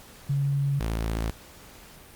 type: tone pair in turn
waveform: sine / sawtooth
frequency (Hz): 140 / 55.41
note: C#3 / A1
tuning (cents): +18 / +13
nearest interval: octave + major third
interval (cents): 1605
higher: first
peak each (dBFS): -22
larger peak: neither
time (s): 0.29-0.8 / 0.8-1.31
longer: neither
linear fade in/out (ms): 10
effects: pink hiss -49 dBFS RMS until 2.15 s + Opus 48 kbps